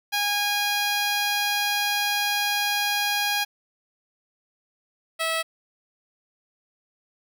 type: tone pair in turn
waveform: 10% pulse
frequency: 820 / 650.4 Hz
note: G#5 / E5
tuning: -22 / -23 cents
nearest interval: major third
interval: 401 cents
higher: first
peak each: -14 / -15 dBFS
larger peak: first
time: 0.12-3.45 / 5.19-5.43 s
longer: first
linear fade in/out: 20 ms
effects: none